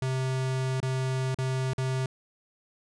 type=tone with dropouts; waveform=square; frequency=130.81 Hz; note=C3; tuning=in tune; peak=-27 dBFS; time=0.02-2.06 s; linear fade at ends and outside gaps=2 ms; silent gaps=0.803-0.828 / 1.346-1.386 / 1.734-1.781 s; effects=resampled to 22050 Hz